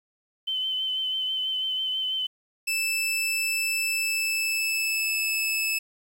sine tone with vibrato, 3059 Hz, G7, 43 cents flat, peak -25 dBFS, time 0.47-2.27 s, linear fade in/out 10 ms, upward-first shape triangle, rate 6.1 Hz, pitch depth 30 cents each way
sawtooth tone with pitch glide, 2637 to 2614 Hz, E7 to E7, 0 to -15 cents, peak -21 dBFS, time 2.67-5.79 s, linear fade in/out 10 ms, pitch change -15 cents, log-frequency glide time 3.85-5.41 s
effects 9-bit

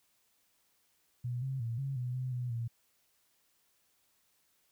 sine tone with pitch steps, 122.4 / 133.3 / 115.8 / 136.6 / 124.1 / 128.1 / 123.6 / 116.8 Hz, B2 / C3 / A#2 / C#3 / B2 / C3 / B2 / A#2, -15 / +33 / -11 / -25 / +9 / -36 / +2 / +4 cents, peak -33 dBFS, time 1.24-2.68 s, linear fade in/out 10 ms, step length 180 ms, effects white hiss -73 dBFS RMS until 4.71 s

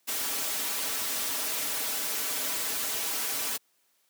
white noise with comb filter, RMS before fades -31 dBFS, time 0.07-3.58 s, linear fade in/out 20 ms, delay 5.6 ms, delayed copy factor -0.85, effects white hiss -70 dBFS RMS until 4.09 s + high-pass 200 Hz 12 dB/octave

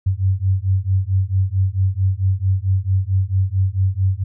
sine beating tone pair, 93.2 / 97.7 Hz, F#2 / G2, +13 / -5 cents, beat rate 4.5 Hz, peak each -18 dBFS, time 0.06-4.24 s, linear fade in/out 10 ms, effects none

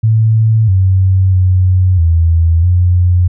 sine tone with pitch steps, 110.8 / 94.4 / 92.2 / 82.8 / 89.2 Hz, A2 / F#2 / F#2 / E2 / F2, +13 / +35 / -6 / +8 / +37 cents, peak -6 dBFS, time 0.03-3.28 s, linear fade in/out 10 ms, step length 650 ms, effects none

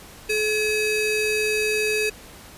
square ring-modulated tone, 1062 Hz, C6, 25 cents sharp, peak -18 dBFS, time 0.29-2.1 s, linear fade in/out 10 ms, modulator 1490 Hz, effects pink hiss -44 dBFS RMS until 2.57 s + resampled to 32000 Hz

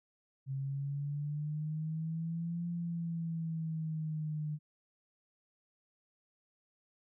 sine exponential two-way sweep, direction up then down, 134.2 to 172.4 to 150.4 Hz, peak -34 dBFS, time 0.46-4.59 s, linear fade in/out 50 ms, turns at 2.67 s, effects none

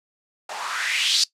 blue noise with band-pass filter sweep, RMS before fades -23 dBFS, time 0.49-1.24 s, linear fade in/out 5 ms, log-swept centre 680 to 4800 Hz, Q 3.6, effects noise-tail reverb RT60 0.1 s tail -19 dB re dry + low-pass 8000 Hz 12 dB/octave

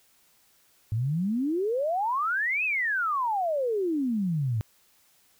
sine exponential two-way sweep, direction up then down, 103.83 to 2637 to 103.83 Hz, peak -24 dBFS, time 0.92-4.61 s, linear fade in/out 0 ms, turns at 2.64 s, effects white hiss -63 dBFS RMS until 5.39 s

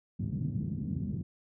pink band-pass noise, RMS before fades -34 dBFS, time 0.19-1.23 s, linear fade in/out 10 ms, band 100 to 210 Hz, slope 24 dB/octave, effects none

